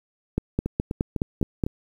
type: two click trains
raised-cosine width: 3 ms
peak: -13 / -9 dBFS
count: 5 / 7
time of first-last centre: 0.66-1.665 / 0.38-1.638 s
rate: 3.98 / 4.77 Hz
effects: 8-bit